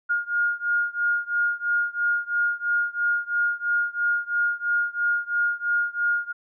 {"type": "beating tone pair", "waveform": "sine", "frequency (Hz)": [1421, 1424], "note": ["F6", "F6"], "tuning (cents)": [30, 33], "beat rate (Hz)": 3, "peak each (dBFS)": [-24, -25], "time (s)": [0.09, 6.33], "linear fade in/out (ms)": 20, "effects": []}